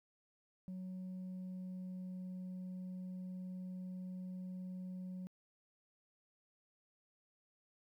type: tone with pitch glide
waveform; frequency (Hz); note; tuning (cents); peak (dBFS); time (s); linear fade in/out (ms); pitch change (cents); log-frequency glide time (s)
sine; 185 to 183.83; F#3 to F#3; 0 to -11; -40; 0.68-5.27; 0; -11; 0.94-2.21
effects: tanh soft clip ceiling -42 dBFS + 13-bit